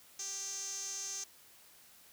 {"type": "tone with band-pass filter", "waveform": "sawtooth", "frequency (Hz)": 392.8, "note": "G4", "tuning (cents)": 4, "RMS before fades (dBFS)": -41, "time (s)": [0.19, 1.24], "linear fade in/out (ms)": 5, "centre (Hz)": 6300, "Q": 9.2, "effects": ["white hiss -60 dBFS RMS until 2.12 s"]}